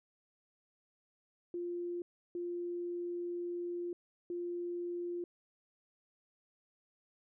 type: tone bursts at uneven times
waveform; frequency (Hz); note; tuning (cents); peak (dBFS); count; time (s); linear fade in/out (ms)
sine; 349.2; F4; 0; -36; 3; 1.54-2.02 / 2.35-3.93 / 4.3-5.24; 2
effects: none